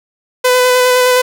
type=tone with vibrato; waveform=sawtooth; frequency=502 Hz; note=B4; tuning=28 cents sharp; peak=-4 dBFS; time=0.44-1.22 s; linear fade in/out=10 ms; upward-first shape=square; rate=9.7 Hz; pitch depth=11 cents each way; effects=none